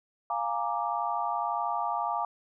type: chord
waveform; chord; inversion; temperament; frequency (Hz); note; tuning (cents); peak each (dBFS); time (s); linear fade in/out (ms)
sine; Bb dominant seventh; second; equal; 698.5 / 830.6 / 932.3 / 1174.7; F5 / Ab5 / Bb5 / D6; 0 / 0 / 0 / 0; -33; 0.3-2.25; 2
effects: none